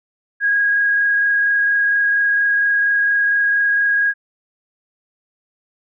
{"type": "tone with frequency modulation", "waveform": "sine", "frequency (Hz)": 1643, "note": "G#6", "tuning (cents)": -19, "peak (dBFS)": -13, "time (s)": [0.4, 4.14], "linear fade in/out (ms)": 50, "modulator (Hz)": 24.3, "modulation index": 0.74, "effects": []}